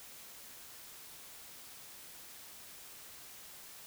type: silence
effects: white hiss -52 dBFS RMS until 3.86 s